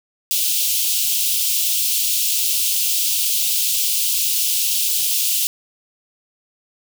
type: high-pass noise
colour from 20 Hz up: white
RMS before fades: -19 dBFS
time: 0.31-5.47 s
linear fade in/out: 0 ms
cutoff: 2700 Hz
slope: 48 dB/octave
effects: none